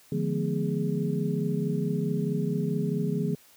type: tone cluster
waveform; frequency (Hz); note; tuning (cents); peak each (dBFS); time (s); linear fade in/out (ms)
sine; 148.7 / 173.3 / 211.9 / 245.5 / 414.8; D3 / F3 / G#3 / B3 / G#4; +22 / -13 / +35 / -10 / -2; -30 / -29 / -33 / -33 / -33; 0.12-3.35; 2
effects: white hiss -57 dBFS RMS until 3.56 s + high-pass 80 Hz 12 dB/octave